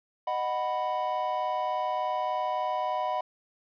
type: chord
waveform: triangle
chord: B major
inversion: first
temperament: just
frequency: 617.4 / 740.8 / 987.8 Hz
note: D#5 / F#5 / B5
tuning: -14 / +2 / 0 cents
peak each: -31 / -29 / -29 dBFS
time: 0.27-3.21 s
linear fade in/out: 5 ms
effects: resampled to 11025 Hz + 10-bit